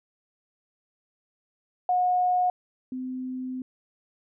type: tone pair in turn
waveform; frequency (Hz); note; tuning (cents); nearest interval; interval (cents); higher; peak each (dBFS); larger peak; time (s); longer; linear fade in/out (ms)
sine; 725 / 256.3; F#5 / C4; -35 / -36; octave + tritone; 1801; first; -20 / -30; first; 1.89-2.5 / 2.92-3.62; second; 2
effects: none